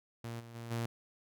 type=tone with level steps; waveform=sawtooth; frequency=116.54 Hz; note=A#2; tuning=in tune; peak=-36 / -45 / -39 / -30 dBFS; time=0.24-0.86 s; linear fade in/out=5 ms; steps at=0.39 / 0.54 / 0.7 s; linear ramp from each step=20 ms; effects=none